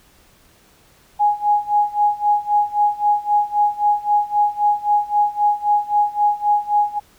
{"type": "tone with tremolo", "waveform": "sine", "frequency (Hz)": 830, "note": "G#5", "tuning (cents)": -1, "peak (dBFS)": -11, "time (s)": [1.19, 7], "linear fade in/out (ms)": 20, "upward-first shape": "sine", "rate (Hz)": 3.8, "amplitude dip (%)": 90, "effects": ["pink hiss -53 dBFS RMS until 7.18 s"]}